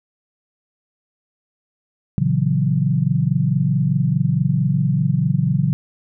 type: chord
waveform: sine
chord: F# dominant seventh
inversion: first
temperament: equal with one note detuned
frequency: 116.54 / 140.2 / 164.81 / 185 Hz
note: A#2 / C#3 / E3 / F#3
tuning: 0 / +20 / 0 / 0 cents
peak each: -23 / -18 / -21 / -22 dBFS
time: 2.18-5.73 s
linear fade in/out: 0 ms
effects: none